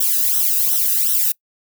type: noise with flanger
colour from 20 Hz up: violet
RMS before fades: -17 dBFS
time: 0-1.32 s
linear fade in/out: 5 ms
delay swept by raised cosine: 0.42 to 0.94 ms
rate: 2.7 Hz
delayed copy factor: -0.95
effects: noise-tail reverb RT60 0.1 s tail -24 dB re dry